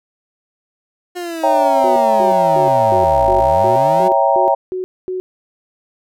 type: linear two-way sweep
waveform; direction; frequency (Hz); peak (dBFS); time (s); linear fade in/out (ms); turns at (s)
30% pulse; down then up; 360 to 42.62 to 192.1; -20; 1.15-4.09; 20; 3.34
type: chord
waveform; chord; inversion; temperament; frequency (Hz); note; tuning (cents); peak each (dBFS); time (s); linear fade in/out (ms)
sine; C# diminished seventh; none; equal; 554.4 / 659.3 / 784 / 932.3; C#5 / E5 / G5 / Bb5; 0 / 0 / 0 / 0; -16; 1.43-4.55; 10
type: tone bursts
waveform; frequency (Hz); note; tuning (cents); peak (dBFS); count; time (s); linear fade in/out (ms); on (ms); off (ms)
sine; 370; F#4; 0; -19; 10; 1.84-5.2; 0; 120; 240
effects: none